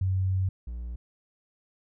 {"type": "tone pair in turn", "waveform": ["sine", "triangle"], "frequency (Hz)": [94.3, 59.41], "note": ["F#2", "A#1"], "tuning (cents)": [33, 34], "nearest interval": "minor sixth", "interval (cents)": 799, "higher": "first", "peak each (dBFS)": [-23, -31], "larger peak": "first", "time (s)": [[0.01, 0.49], [0.67, 0.96]], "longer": "first", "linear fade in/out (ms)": 5, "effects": []}